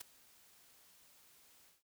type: noise with ADSR envelope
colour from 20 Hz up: white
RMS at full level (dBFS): -43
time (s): 0-1.83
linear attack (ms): 11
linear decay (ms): 7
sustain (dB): -22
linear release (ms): 160
effects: none